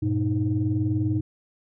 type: tone cluster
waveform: sine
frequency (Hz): 99.1 / 119.2 / 309.8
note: G2 / A#2 / D#4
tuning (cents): +19 / +39 / -7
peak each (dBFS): -25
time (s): 0.02-1.21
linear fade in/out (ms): 10
effects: tanh soft clip ceiling -13 dBFS